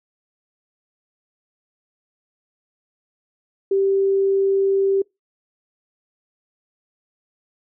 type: tone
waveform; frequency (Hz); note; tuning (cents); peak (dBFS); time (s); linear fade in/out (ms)
sine; 390.7; G4; -6; -15; 3.71-5.02; 5
effects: noise-tail reverb RT60 0.2 s tail -26 dB re dry